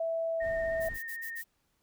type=tone with pitch glide; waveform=sine; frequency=658 to 653.8 Hz; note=E5 to E5; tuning=-3 to -14 cents; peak=-29 dBFS; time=0-0.89 s; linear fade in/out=5 ms; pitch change=-11 cents; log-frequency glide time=0.27-0.76 s
type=noise; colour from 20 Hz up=brown; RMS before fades=-45 dBFS; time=0.4-0.99 s; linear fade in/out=50 ms
type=tone with vibrato; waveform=sine; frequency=1839 Hz; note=A#6; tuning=24 cents flat; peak=-37 dBFS; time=0.4-1.42 s; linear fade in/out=10 ms; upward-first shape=sine; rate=16 Hz; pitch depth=21 cents each way
type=noise bursts; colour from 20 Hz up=violet; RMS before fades=-44 dBFS; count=5; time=0.8-1.444 s; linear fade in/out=20 ms; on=92 ms; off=46 ms
effects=pink hiss -75 dBFS RMS until 1.82 s